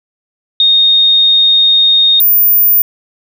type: tone pair in turn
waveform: sine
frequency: 3700 / 14800 Hz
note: A#7 / A#9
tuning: -14 / -14 cents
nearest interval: 2 octaves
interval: 2400 cents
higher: second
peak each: -5 dBFS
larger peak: neither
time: 0.6-2.2 / 2.2-2.82 s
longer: first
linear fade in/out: 2 ms
effects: none